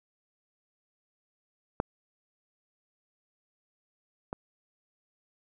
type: clicks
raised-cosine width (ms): 1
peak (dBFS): -12 / -20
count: 2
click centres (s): 1.801 / 4.329
effects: none